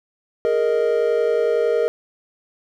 triangle chord, Ab suspended second, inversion none, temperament equal, 415.3 / 466.2 / 622.3 Hz, Ab4 / Bb4 / Eb5, 0 / 0 / 0 cents, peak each -21 / -16 / -21 dBFS, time 0.45-1.88 s, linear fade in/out 0 ms, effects none

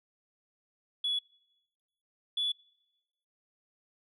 sine tone pair in turn, 3393 / 3432 Hz, G#7 / A7, +36 / -44 cents, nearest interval unison, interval 20 cents, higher second, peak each -27 dBFS, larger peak neither, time 1.04-1.19 / 2.37-2.52 s, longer neither, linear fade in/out 5 ms, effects noise-tail reverb RT60 1.0 s tail -25 dB re dry + tanh soft clip ceiling -24 dBFS

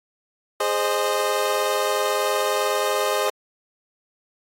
25% pulse chord, Ab major, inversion none, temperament equal with one note detuned, 415.3 / 523.3 / 613 Hz, Ab4 / C5 / Eb5, 0 / 0 / -26 cents, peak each -21 dBFS, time 0.6-3.3 s, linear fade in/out 5 ms, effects AAC 48 kbps

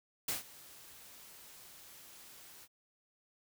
white noise with ADSR envelope, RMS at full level -34 dBFS, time 0.28-2.68 s, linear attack 5 ms, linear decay 140 ms, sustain -21 dB, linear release 47 ms, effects none

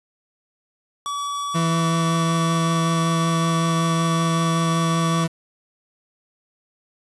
square tone, 1143 Hz, D6, 47 cents flat, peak -25 dBFS, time 1.06-5.24 s, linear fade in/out 0 ms
40% pulse tone with vibrato, 165.3 Hz, E3, 5 cents sharp, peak -18 dBFS, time 1.54-5.28 s, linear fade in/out 20 ms, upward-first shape sine, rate 5.3 Hz, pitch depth 9 cents each way
effects resampled to 24000 Hz + 7-bit

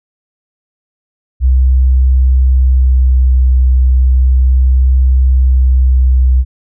sine tone with vibrato, 64.1 Hz, C2, 35 cents flat, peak -5 dBFS, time 1.4-6.45 s, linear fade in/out 50 ms, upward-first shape sine, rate 0.34 Hz, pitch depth 11 cents each way, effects none

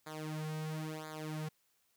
sawtooth tone with flanger, 155.56 Hz, D#3, in tune, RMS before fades -41 dBFS, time 0.06-1.49 s, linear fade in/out 10 ms, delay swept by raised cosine 0.35 to 3.55 ms, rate 0.98 Hz, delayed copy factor -1, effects white hiss -75 dBFS RMS until 1.96 s

